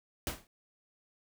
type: noise with exponential decay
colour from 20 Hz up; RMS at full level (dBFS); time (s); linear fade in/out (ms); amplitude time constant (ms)
pink; -31; 0.27-0.47; 1; 42
effects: none